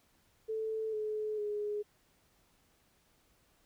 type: tone with pitch steps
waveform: sine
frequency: 440 / 428.2 / 416.7 Hz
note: A4 / A4 / G#4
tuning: 0 / -47 / +6 cents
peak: -33 dBFS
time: 0.48-1.83 s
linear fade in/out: 20 ms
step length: 450 ms
effects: pink hiss -70 dBFS RMS until 3.65 s